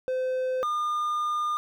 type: tone pair in turn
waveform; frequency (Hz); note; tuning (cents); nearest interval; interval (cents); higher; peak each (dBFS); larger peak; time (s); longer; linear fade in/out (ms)
triangle; 514 / 1210.9; C5 / D#6; -31 / -47; octave + minor third; 1484; second; -23; neither; 0.08-0.63 / 0.63-1.57; second; 0
effects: none